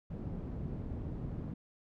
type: low-pass noise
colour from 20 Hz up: white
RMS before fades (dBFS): -40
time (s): 0.1-1.54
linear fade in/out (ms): 5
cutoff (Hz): 180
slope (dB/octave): 12
effects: none